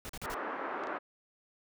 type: noise bursts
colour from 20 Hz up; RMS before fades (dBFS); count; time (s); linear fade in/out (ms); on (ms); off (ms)
pink; -42; 4; 0.05-0.342; 0; 43; 40
type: band-pass noise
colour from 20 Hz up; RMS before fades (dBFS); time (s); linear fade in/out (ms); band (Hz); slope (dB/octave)
white; -38; 0.23-0.99; 20; 270 to 1500; 24
type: clicks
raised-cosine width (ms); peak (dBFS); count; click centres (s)
0.2; -32; 2; 0.837 / 0.871
effects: none